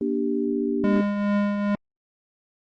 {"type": "chord", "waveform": "sine", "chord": "G minor", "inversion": "first", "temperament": "equal with one note detuned", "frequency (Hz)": [238, 293.7, 392], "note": ["Bb3", "D4", "G4"], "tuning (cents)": [36, 0, 0], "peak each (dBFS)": -26, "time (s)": [0.01, 1.01], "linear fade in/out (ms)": 2}
{"type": "tone with tremolo", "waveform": "square", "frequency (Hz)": 204, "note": "G#3", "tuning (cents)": -31, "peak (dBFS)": -19, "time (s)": [0.84, 1.75], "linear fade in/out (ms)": 0, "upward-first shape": "triangle", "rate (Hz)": 2.4, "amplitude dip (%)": 50}
{"type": "noise with exponential decay", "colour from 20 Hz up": "pink", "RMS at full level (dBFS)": -35, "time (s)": [0.95, 1.18], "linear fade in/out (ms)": 2, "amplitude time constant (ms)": 50}
{"effects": ["low-pass 2000 Hz 12 dB/octave", "Opus 24 kbps"]}